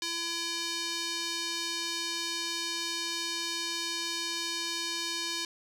square tone with band-pass filter, 337.1 Hz, E4, 39 cents sharp, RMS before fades -34 dBFS, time 0.02-5.45 s, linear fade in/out 2 ms, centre 4600 Hz, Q 1.7, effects none

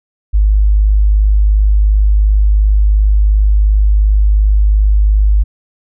sine tone, 51.4 Hz, G#1, 17 cents flat, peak -6 dBFS, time 0.33-5.44 s, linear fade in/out 20 ms, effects none

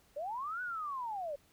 sine linear two-way sweep, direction up then down, 547 to 1502 to 547 Hz, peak -36 dBFS, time 0.16-1.36 s, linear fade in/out 10 ms, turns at 0.62 s, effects pink hiss -67 dBFS RMS until 1.52 s

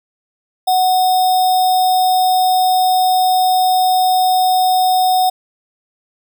sine tone with sample-and-hold, 740 Hz, F#5, in tune, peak -10 dBFS, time 0.67-5.3 s, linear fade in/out 10 ms, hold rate 4410 Hz, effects none

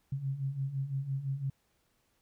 sine beating tone pair, 132.3 / 138.2 Hz, C3 / C#3, +20 / -5 cents, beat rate 5.9 Hz, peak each -38 / -33 dBFS, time 0.12-1.5 s, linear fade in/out 5 ms, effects pink hiss -74 dBFS RMS until 2.21 s

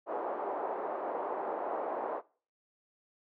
white band-pass noise, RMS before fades -36 dBFS, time 0.06-2.22 s, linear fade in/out 50 ms, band 370 to 910 Hz, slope 24 dB/octave, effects noise-tail reverb RT60 0.4 s tail -21 dB re dry

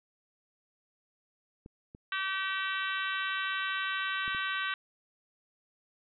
clicks, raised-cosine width 3 ms, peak -34 dBFS, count 4, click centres 1.661 / 1.949 / 4.279 / 4.348 s
harmonic tone, 383.9 Hz, G4, 36 cents flat, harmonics 3 / 4 / 5 / 6 / 7 / 8 / 9 / 10, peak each -37 / -34 / -39 / -44 / -40 / -42 / -46 / -43 dBFS, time 2.12-4.74 s, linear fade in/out 2 ms
effects none

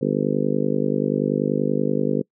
harmonic tone, 50.4 Hz, G1, 49 cents sharp, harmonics 3 / 4 / 5 / 6 / 7 / 8 / 9 / 10, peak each -27 / -26 / -25 / -28 / -30 / -28 / -26 / -29 dBFS, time 0.01-2.22 s, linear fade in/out 10 ms, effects noise-tail reverb RT60 0.1 s tail -25 dB re dry

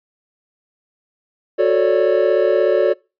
triangle chord, D major seventh, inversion first, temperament just, 367.1 / 440.5 / 550.6 / 587.3 Hz, F#4 / A4 / C#5 / D5, -14 / +2 / -12 / 0 cents, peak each -16 dBFS, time 1.58-2.94 s, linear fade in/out 20 ms, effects noise-tail reverb RT60 0.3 s tail -26 dB re dry + resampled to 11025 Hz

